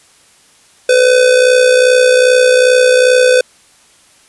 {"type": "tone with amplitude modulation", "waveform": "square", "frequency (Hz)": 504, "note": "B4", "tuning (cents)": 35, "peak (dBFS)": -4, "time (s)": [0.89, 3.41], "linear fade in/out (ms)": 5, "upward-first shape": "sine", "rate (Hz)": 62.5, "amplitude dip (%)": 55, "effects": ["white hiss -47 dBFS RMS until 4.28 s", "resampled to 24000 Hz"]}